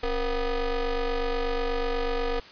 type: ring-modulated tone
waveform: 40% pulse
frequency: 248.1 Hz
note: B3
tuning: 8 cents sharp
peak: -21 dBFS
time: 0.03-2.4 s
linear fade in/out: 5 ms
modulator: 224 Hz
effects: white hiss -47 dBFS RMS until 2.51 s + resampled to 11025 Hz